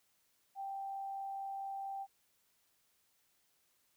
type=tone with amplitude modulation; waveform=sine; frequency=784 Hz; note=G5; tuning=in tune; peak=-38 dBFS; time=0.55-2.07 s; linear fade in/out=50 ms; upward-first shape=sine; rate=84.4 Hz; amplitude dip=25%; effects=white hiss -75 dBFS RMS until 3.96 s